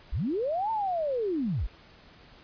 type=linear two-way sweep; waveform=sine; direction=up then down; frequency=30.87 to 911 to 30.87 Hz; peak=-26 dBFS; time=0.12-1.67 s; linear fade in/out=10 ms; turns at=0.71 s; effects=pink hiss -54 dBFS RMS until 2.43 s + resampled to 11025 Hz